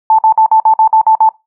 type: tone bursts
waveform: sine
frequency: 880 Hz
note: A5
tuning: in tune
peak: -4 dBFS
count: 9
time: 0.1-1.29 s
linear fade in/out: 2 ms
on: 86 ms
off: 52 ms
effects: noise-tail reverb RT60 0.2 s tail -21 dB re dry